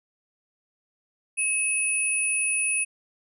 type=tone pair together; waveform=sine; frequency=2572 / 9789 Hz; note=E7 / D#9; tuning=-43 / -29 cents; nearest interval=octave + major seventh; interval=2314 cents; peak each=-25 dBFS; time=1.37-2.85 s; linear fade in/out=20 ms; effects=none